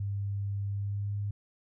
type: tone with pitch glide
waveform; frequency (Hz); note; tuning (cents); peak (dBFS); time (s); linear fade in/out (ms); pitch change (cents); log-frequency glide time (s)
sine; 100 to 101.87; G2 to G#2; +35 to -33; -30; 0-1.31; 5; +32; 0.69-1.17
effects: none